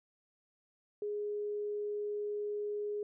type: tone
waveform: sine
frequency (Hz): 415.3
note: G#4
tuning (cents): 0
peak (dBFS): -34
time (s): 1.02-3.03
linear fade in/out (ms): 2
effects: none